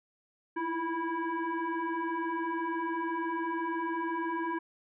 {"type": "tone with frequency modulation", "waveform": "sine", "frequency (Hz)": 322, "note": "E4", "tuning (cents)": -41, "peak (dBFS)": -30, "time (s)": [0.56, 4.59], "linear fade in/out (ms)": 10, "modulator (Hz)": 658, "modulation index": 1.8, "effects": []}